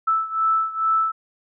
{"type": "beating tone pair", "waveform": "sine", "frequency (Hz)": [1315, 1317.3], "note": ["E6", "E6"], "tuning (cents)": [-5, -2], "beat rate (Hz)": 2.3, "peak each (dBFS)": [-20, -23], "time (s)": [0.07, 1.12], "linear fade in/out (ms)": 10, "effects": []}